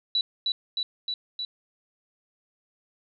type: tone with echo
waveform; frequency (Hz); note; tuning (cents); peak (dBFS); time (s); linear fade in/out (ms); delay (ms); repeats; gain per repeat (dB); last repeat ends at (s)
sine; 3943; B7; -4; -21; 0.15-0.21; 2; 310; 4; -2; 1.45
effects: none